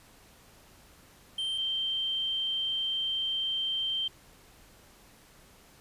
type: tone pair in turn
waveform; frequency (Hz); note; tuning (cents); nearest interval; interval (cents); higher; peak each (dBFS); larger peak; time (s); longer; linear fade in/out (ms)
triangle / sine; 3136 / 3136; G7 / G7; 0 / 0; unison; 0; neither; -28; neither; 1.38-1.58 / 1.58-4.08; second; 5
effects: pink hiss -57 dBFS RMS until 5.8 s + resampled to 32000 Hz